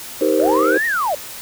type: chord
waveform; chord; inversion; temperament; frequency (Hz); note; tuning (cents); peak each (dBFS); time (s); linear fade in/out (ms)
sine; C minor seventh; first; just; 314 / 392.4 / 470.9 / 523.3; Eb4 / G4 / Bb4 / C5; +16 / +2 / +18 / 0; -18; 0.21-0.78; 5
type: linear two-way sweep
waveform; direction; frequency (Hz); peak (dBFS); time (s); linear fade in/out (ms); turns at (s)
sine; up then down; 523.3 to 1900 to 539; -16; 0.39-1.15; 5; 0.86
effects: tanh soft clip ceiling -6 dBFS + white hiss -33 dBFS RMS until 1.41 s